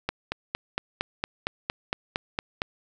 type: click train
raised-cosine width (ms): 0.3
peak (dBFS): -10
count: 12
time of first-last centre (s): 0.09-2.619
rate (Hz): 4.35
effects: none